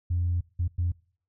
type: tone bursts at uneven times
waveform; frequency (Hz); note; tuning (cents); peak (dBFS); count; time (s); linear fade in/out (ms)
sine; 87.31; F2; 0; -22; 3; 0.1-0.41 / 0.59-0.68 / 0.78-0.92; 10
effects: noise-tail reverb RT60 0.5 s tail -24 dB re dry + tanh soft clip ceiling -19 dBFS